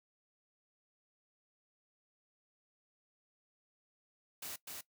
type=noise with echo; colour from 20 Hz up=white; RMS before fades=-44 dBFS; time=4.42-4.56 s; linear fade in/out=5 ms; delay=250 ms; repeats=1; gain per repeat=-2 dB; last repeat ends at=4.81 s; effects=noise-tail reverb RT60 0.1 s tail -18 dB re dry + high-pass 100 Hz 12 dB/octave